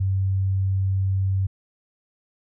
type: tone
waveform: sine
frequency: 96 Hz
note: G2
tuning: 36 cents flat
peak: -19 dBFS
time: 0-1.47 s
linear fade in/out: 10 ms
effects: none